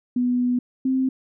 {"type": "tone pair in turn", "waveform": "sine", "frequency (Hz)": [246.9, 261.8], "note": ["B3", "C4"], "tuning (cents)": [0, 1], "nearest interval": "minor second", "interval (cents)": 101, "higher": "second", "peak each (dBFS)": -18, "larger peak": "neither", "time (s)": [[0.16, 0.59], [0.85, 1.09]], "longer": "first", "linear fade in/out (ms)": 5, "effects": []}